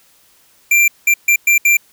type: tone bursts at uneven times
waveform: square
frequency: 2367 Hz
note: D7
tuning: 13 cents sharp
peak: -9 dBFS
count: 5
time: 0.71-0.88 / 1.07-1.14 / 1.28-1.36 / 1.47-1.58 / 1.65-1.77 s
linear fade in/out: 5 ms
effects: white hiss -52 dBFS RMS until 1.92 s

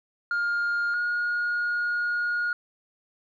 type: tone pair in turn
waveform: sine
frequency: 1411 / 1434.8 Hz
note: F6 / F6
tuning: +17 / +46 cents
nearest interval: unison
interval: 29 cents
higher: second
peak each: -21 / -22 dBFS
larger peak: first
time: 0.31-0.94 / 0.94-2.53 s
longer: second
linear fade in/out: 2 ms
effects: tanh soft clip ceiling -22 dBFS

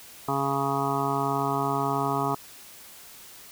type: harmonic tone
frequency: 138.59 Hz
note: C#3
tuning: in tune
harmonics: 1 / 2 / 3 / 5 / 6 / 7 / 8 / 9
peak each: -32 / -32 / -32 / -32 / -32 / -32 / -32 / -32 dBFS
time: 0.28-2.35 s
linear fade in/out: 5 ms
effects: white hiss -47 dBFS RMS until 3.51 s

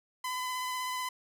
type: tone with vibrato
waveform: sawtooth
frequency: 1010 Hz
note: B5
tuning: 39 cents sharp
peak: -29 dBFS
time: 0.24-1.09 s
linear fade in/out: 5 ms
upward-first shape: sine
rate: 16 Hz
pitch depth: 15 cents each way
effects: none

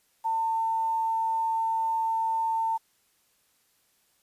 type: tone with quantisation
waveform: sine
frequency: 899 Hz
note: A5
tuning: 37 cents sharp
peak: -24 dBFS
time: 0.24-2.78 s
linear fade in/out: 20 ms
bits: 9
effects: white hiss -68 dBFS RMS until 4.22 s + resampled to 32000 Hz

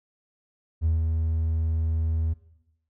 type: tone with ADSR envelope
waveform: triangle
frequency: 80.6 Hz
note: E2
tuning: 38 cents flat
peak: -16 dBFS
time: 0.81-2.34 s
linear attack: 46 ms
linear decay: 140 ms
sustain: -4 dB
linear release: 16 ms
effects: noise-tail reverb RT60 0.9 s tail -19 dB re dry + tanh soft clip ceiling -15 dBFS

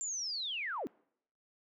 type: linear sweep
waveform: sine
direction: down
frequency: 7370 to 214.3 Hz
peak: -35 dBFS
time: 0.01-0.87 s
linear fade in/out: 0 ms
effects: noise-tail reverb RT60 0.7 s tail -26 dB re dry

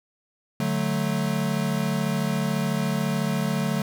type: chord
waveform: square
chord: D major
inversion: none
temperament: equal with one note detuned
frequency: 146.83 / 185 / 219 Hz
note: D3 / F#3 / A3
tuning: 0 / 0 / -8 cents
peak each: -28 dBFS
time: 0.6-3.82 s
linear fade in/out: 2 ms
effects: none

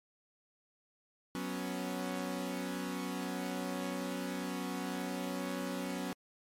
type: chord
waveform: sawtooth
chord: F# suspended fourth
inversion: none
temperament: equal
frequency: 185 / 246.9 / 277.2 Hz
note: F#3 / B3 / C#4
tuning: 0 / 0 / 0 cents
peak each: -36 / -37 / -36 dBFS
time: 1.35-6.13 s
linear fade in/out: 0 ms
effects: MP3 64 kbps

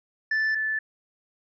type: tone pair in turn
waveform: triangle / sine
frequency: 1756 / 1748.5 Hz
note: A6 / A6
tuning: -4 / -11 cents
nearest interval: unison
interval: 7 cents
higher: first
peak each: -20 / -24 dBFS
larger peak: first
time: 0.31-0.55 / 0.55-0.79 s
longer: neither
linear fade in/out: 5 ms
effects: resampled to 16000 Hz

